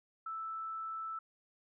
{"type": "tone", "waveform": "sine", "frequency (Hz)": 1318.5, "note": "E6", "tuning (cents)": 0, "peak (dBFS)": -38, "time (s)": [0.26, 1.19], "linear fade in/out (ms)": 5, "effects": []}